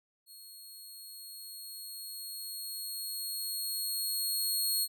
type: tone with level ramp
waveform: 15% pulse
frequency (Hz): 4299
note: C8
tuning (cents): +46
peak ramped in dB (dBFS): -43 to -21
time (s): 0.26-4.88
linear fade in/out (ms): 50
effects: none